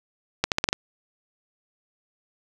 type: accelerating click train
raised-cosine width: 0.2 ms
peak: -3 dBFS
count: 6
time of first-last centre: 0.44-0.729 s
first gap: 78 ms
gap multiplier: 0.85
effects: none